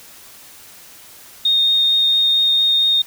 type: tone with vibrato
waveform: sine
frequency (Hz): 3691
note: A#7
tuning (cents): -18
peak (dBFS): -12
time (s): 1.45-3.02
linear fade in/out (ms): 5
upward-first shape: triangle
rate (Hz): 4.4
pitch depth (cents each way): 8
effects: white hiss -42 dBFS RMS until 3.06 s